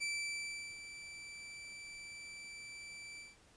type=tone with ADSR envelope; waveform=sawtooth; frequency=2328 Hz; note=D7; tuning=16 cents flat; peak=-32 dBFS; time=0-3.37 s; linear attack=24 ms; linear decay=740 ms; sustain=-12 dB; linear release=180 ms; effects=pink hiss -65 dBFS RMS until 3.56 s + resampled to 22050 Hz